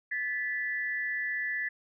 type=tone pair together; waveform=sine; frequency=1739.8 / 1975.5 Hz; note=A6 / B6; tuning=-20 / 0 cents; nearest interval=major second; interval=220 cents; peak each=-32 / -33 dBFS; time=0.11-1.69 s; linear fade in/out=10 ms; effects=none